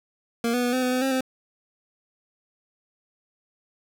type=tone with pitch steps; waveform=25% pulse; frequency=233.3 / 245.9 / 244.3 / 256 / 251.8 / 254.2 / 267 / 259.8 Hz; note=A#3 / B3 / B3 / C4 / B3 / C4 / C4 / C4; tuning=+2 / -7 / -19 / -38 / +34 / -50 / +35 / -12 cents; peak=-18 dBFS; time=0.44-1.208 s; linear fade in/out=2 ms; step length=96 ms; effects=none